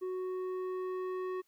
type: tone with low-pass filter sweep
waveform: square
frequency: 370 Hz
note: F#4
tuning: in tune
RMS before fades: -37 dBFS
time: 0.01-1.42 s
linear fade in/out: 20 ms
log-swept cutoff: 740 to 1500 Hz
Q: 0.95
effects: white hiss -75 dBFS RMS until 1.47 s